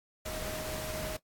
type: tone in noise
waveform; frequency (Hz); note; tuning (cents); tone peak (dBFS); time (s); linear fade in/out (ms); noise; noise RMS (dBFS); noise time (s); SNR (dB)
sine; 625; D#5; +8; -40; 0.25-1.17; 10; pink; -39; 0.25-1.17; -4
effects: noise-tail reverb RT60 0.1 s tail -18 dB re dry + AAC 64 kbps